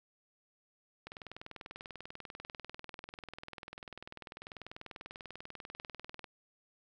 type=click train; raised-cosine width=0.3 ms; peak=-29 dBFS; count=106; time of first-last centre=1.07-6.242 s; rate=20.3 Hz; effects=none